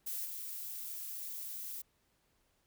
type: noise with level steps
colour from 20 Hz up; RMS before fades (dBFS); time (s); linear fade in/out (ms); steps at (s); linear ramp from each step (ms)
violet; -39 / -43; 0.06-1.82; 10; 0.25; 5
effects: pink hiss -75 dBFS RMS until 2.66 s